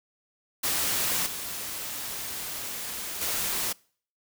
white noise with level steps, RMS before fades -27 / -35 / -29 dBFS, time 0.63-3.73 s, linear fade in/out 10 ms, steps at 1.26 / 3.21 s, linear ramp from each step 5 ms, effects noise-tail reverb RT60 0.5 s tail -25 dB re dry

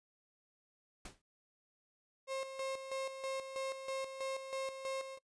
pink noise with exponential decay, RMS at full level -44 dBFS, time 1.05-1.22 s, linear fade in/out 5 ms, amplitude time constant 35 ms
35% pulse tone with tremolo, 534 Hz, C5, 35 cents sharp, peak -35 dBFS, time 2.27-5.19 s, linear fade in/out 50 ms, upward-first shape square, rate 3.1 Hz, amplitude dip 60%
effects noise-tail reverb RT60 0.1 s tail -25 dB re dry + resampled to 22050 Hz

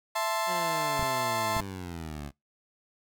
35% pulse chord, A minor, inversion second, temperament equal with one note detuned, 663.1 / 880 / 1046.5 Hz, E5 / A5 / C6, +10 / 0 / 0 cents, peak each -30 dBFS, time 0.15-1.61 s, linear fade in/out 10 ms
15% pulse exponential sweep, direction down, 185 to 69.3 Hz, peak -30 dBFS, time 0.46-2.32 s, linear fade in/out 50 ms
clicks, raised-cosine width 5 ms, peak -23 dBFS, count 4, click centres 0.995 / 1.028 / 1.566 / 1.6 s
effects noise-tail reverb RT60 0.2 s tail -25 dB re dry

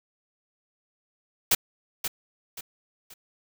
white noise with echo, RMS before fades -20 dBFS, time 1.51-1.55 s, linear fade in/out 5 ms, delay 530 ms, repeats 3, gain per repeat -9 dB, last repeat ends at 3.14 s, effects none

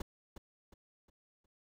brown noise with echo, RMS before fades -38 dBFS, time 0-0.02 s, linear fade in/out 5 ms, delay 360 ms, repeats 4, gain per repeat -9 dB, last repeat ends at 1.46 s, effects none

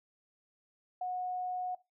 sine tone, 730 Hz, F#5, 24 cents flat, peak -33 dBFS, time 1.01-1.75 s, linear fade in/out 5 ms, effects noise-tail reverb RT60 0.2 s tail -17 dB re dry

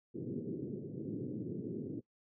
white band-pass noise, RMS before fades -41 dBFS, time 0.14-2.01 s, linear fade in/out 20 ms, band 110 to 410 Hz, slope 48 dB/octave, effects noise-tail reverb RT60 0.1 s tail -21 dB re dry

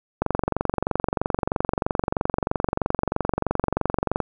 click train, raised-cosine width 1 ms, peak -7 dBFS, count 93, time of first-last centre 0.22-4.203 s, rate 23.1 Hz, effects none

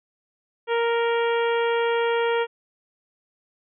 harmonic tone, 466.2 Hz, A#4, in tune, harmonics 1 / 2 / 3 / 4 / 5 / 6 / 7, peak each -21 / -27 / -31 / -33 / -35 / -37 / -38 dBFS, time 0.67-2.47 s, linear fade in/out 50 ms, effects none

